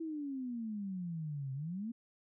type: exponential two-way sweep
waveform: sine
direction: down then up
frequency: 331.5 to 130.81 to 240.1 Hz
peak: -37 dBFS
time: 0-1.92 s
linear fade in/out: 10 ms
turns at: 1.53 s
effects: none